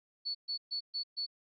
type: tone bursts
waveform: sine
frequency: 4435 Hz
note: C#8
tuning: in tune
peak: -33 dBFS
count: 5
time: 0.25-1.265 s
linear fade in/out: 20 ms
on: 99 ms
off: 130 ms
effects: none